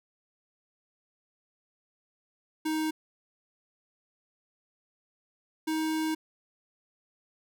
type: tone pair in turn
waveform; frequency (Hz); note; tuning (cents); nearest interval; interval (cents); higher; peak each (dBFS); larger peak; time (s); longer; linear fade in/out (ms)
square; 313.2 / 315.4; D#4 / D#4; +11 / +24; unison; 13; second; -28; neither; 2.65-2.91 / 5.67-6.15; second; 10
effects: none